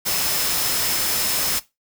sine tone in noise, 5200 Hz, E8, 24 cents flat, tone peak -30 dBFS, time 0.05-1.6 s, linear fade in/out 20 ms, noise white, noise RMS -22 dBFS, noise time 0.05-1.6 s, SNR -11 dB, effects noise-tail reverb RT60 0.2 s tail -17 dB re dry

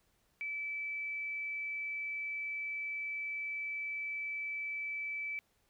sine tone, 2310 Hz, D7, 29 cents flat, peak -36 dBFS, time 0.41-5.39 s, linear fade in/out 0 ms, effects pink hiss -74 dBFS RMS until 5.69 s

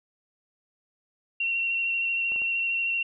sine tone with vibrato, 2734 Hz, F7, 37 cents flat, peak -24 dBFS, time 1.4-3.03 s, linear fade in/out 5 ms, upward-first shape square, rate 13 Hz, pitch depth 13 cents each way
clicks, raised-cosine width 1 ms, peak -32 dBFS, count 3, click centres 2.32 / 2.361 / 2.419 s
effects none

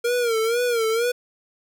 square tone with vibrato, 466.2 Hz, A#4, in tune, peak -20 dBFS, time 0.04-1.12 s, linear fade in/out 10 ms, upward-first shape sine, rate 2.1 Hz, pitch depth 95 cents each way, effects none

